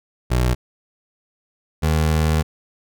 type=tone pair in turn; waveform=25% pulse; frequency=61.74 / 78.31 Hz; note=B1 / D#2; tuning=0 / +12 cents; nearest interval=major third; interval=412 cents; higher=second; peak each=-12 dBFS; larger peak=neither; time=0.3-0.55 / 1.82-2.43 s; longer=second; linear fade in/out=20 ms; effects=none